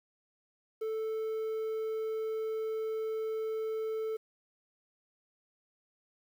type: tone with quantisation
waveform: triangle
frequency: 440 Hz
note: A4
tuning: in tune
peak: -30 dBFS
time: 0.81-4.17 s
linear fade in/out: 10 ms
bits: 10
effects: none